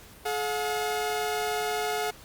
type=tone pair together; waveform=sawtooth; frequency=427.1 / 718.3 Hz; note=G#4 / F5; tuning=+48 / +48 cents; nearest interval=major sixth; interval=900 cents; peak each=-26 dBFS; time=0.25-2.11 s; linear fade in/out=10 ms; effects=pink hiss -50 dBFS RMS until 2.24 s + Opus 48 kbps